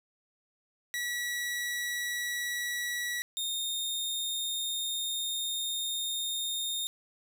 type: tone pair in turn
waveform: sawtooth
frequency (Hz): 1937 / 3668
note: B6 / A#7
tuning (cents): -34 / -29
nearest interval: major seventh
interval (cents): 1105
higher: second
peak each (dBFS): -28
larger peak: neither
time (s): 0.94-3.22 / 3.37-6.87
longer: second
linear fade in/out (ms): 0
effects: none